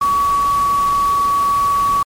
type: tone in noise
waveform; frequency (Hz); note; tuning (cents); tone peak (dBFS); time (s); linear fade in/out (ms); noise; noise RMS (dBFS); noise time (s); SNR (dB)
sine; 1131; C#6; +34; -12; 0.01-2.03; 5; pink; -30; 0.01-2.03; +15
effects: MP3 64 kbps